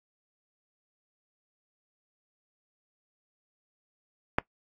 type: click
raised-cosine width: 0.5 ms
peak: -7 dBFS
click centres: 4.385 s
effects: noise-tail reverb RT60 0.1 s tail -22 dB re dry + AAC 32 kbps